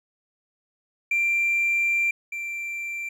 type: tone pair in turn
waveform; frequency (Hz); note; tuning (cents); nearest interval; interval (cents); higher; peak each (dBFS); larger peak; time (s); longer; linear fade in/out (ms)
triangle; 2365 / 2355; D7 / D7; +12 / +4; unison; 8; first; -17 / -27; first; 1.11-2.11 / 2.32-3.09; first; 5
effects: tanh soft clip ceiling -16 dBFS